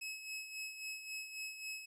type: tone with tremolo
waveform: sawtooth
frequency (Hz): 2573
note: E7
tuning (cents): -43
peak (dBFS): -37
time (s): 0.01-1.86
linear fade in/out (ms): 10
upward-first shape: sine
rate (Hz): 3.7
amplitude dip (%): 60
effects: low-pass 12000 Hz 12 dB/octave + 13-bit